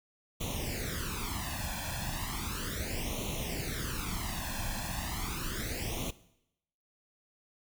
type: noise with flanger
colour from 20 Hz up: pink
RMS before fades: -36 dBFS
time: 0.4-6.11 s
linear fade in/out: 10 ms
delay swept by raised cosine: 0.3 to 1.2 ms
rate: 0.35 Hz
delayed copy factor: +0.85
effects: noise-tail reverb RT60 0.8 s tail -18 dB re dry